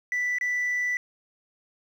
sine tone with dropouts, 1975.5 Hz, B6, in tune, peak -22 dBFS, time 0.12-0.97 s, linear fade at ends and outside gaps 1 ms, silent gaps 0.385-0.411 s, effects tanh soft clip ceiling -22 dBFS + 9-bit

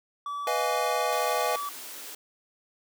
triangle tone, 1150 Hz, D6, 37 cents flat, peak -29 dBFS, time 0.26-1.69 s, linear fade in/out 2 ms
square chord, F half-diminished seventh, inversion second, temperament equal with one note detuned, 493.9 / 619.7 / 698.5 / 830.6 Hz, Cb5 / Eb5 / F5 / Ab5, 0 / -7 / 0 / 0 cents, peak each -32 dBFS, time 0.47-1.56 s, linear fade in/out 2 ms
white high-pass noise, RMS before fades -41 dBFS, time 1.12-2.15 s, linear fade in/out 5 ms, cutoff 240 Hz, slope 48 dB/octave
effects none

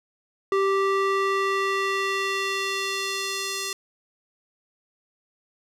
square tone with band-pass filter sweep, 390.4 Hz, G4, 7 cents flat, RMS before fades -25 dBFS, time 0.52-3.73 s, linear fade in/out 2 ms, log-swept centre 840 to 5900 Hz, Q 0.89, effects none

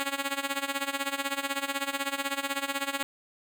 5% pulse tone with tremolo, 277.2 Hz, C#4, in tune, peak -15 dBFS, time 0-3.03 s, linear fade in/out 0 ms, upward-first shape sine, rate 16 Hz, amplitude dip 85%, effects none

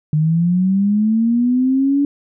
sine linear sweep, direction up, 149.9 to 286.5 Hz, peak -12 dBFS, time 0.13-2.05 s, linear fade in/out 2 ms, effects none

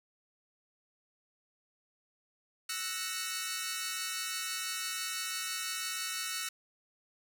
10% pulse chord, F# dominant seventh, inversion third, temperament equal, 1318.5 / 1480 / 1864.7 / 2217 Hz, E6 / F#6 / A#6 / C#7, 0 / 0 / 0 / 0 cents, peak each -32 dBFS, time 2.69-6.49 s, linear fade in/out 5 ms, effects none

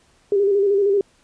sine tone with vibrato, 400 Hz, G4, 35 cents sharp, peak -14 dBFS, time 0.32-1.01 s, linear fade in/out 2 ms, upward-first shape square, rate 13 Hz, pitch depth 41 cents each way, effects pink hiss -58 dBFS RMS until 1.23 s + resampled to 22050 Hz

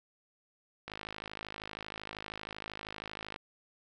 click train, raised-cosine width 0.3 ms, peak -24 dBFS, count 132, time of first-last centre 0.88-3.361 s, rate 52.8 Hz, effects none

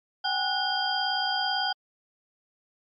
sine tone cluster, 761 / 819 / 1469 / 3184 / 4838 Hz, F#5 / G#5 / F#6 / G7 / D#8, +48 / -24 / -13 / +26 / -49 cents, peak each -31 dBFS, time 0.24-1.73 s, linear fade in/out 10 ms, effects MP3 64 kbps

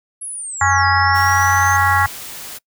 sine linear two-way sweep, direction down then up, 11000 to 4978 to 6370 Hz, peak -25 dBFS, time 0.21-1.77 s, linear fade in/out 10 ms, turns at 0.86 s
harmonic tone, 276.8 Hz, C#4, 2 cents flat, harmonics 3 / 4 / 5 / 6 / 7, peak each -17 / -18 / -19 / -20 / -20 dBFS, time 0.61-2.06 s, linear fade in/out 2 ms
sine tone, 90.6 Hz, F#2, 36 cents flat, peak -21 dBFS, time 0.61-2.07 s, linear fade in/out 10 ms
white noise, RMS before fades -32 dBFS, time 1.14-2.59 s, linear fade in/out 20 ms
effects noise-tail reverb RT60 0.1 s tail -24 dB re dry

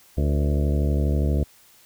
harmonic tone with a mistuned harmonic, 72.4 Hz, D2, 24 cents flat, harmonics 1 / 2 / 3 / 4 / 5 / 6 / 7 / 8 / 9, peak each -20 / -26 / -30 / -32 / -34 / -36 / -37 / -38 / -39 dBFS, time 0.17-1.44 s, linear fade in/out 10 ms, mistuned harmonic 6, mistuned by +71 cents, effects white hiss -54 dBFS RMS until 1.85 s

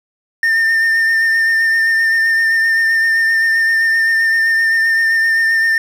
triangle tone with vibrato, 1809 Hz, A6, 48 cents sharp, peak -9 dBFS, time 0.43-5.78 s, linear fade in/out 2 ms, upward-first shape sine, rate 7.7 Hz, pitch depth 20 cents each way, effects 7-bit

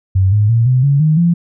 sine tone with pitch steps, 95 / 104.8 / 115.62 / 127.54 / 140.7 / 155.22 / 171.24 Hz, F#2 / G#2 / A#2 / C3 / C#3 / D#3 / F3, +46 / +16 / -14 / -44 / +26 / -4 / -34 cents, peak -8 dBFS, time 0.15-1.34 s, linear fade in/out 10 ms, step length 170 ms, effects none

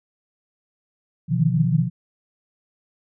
sine tone cluster, 125.9 / 153.2 / 159.4 / 174.5 Hz, B2 / D#3 / D#3 / F3, +34 / -27 / +42 / -1 cents, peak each -22 dBFS, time 1.28-1.9 s, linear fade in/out 50 ms, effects none

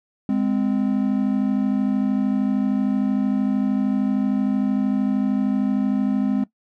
triangle tone pair together, 206 / 259.1 Hz, G#3 / C4, -14 / -17 cents, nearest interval major third, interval 397 cents, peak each -19 dBFS, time 0.29-6.44 s, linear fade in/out 2 ms, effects noise-tail reverb RT60 0.1 s tail -17 dB re dry

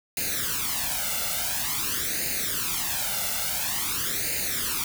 white noise with flanger, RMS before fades -28 dBFS, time 0.17-4.84 s, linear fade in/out 2 ms, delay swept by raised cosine 0.44 to 1.44 ms, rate 0.48 Hz, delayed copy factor +0.8, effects none

